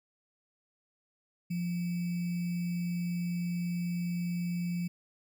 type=tone with sample-and-hold; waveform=sine; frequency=174.61 Hz; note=F3; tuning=in tune; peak=-30 dBFS; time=1.5-4.88 s; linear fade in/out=10 ms; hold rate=2450 Hz; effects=none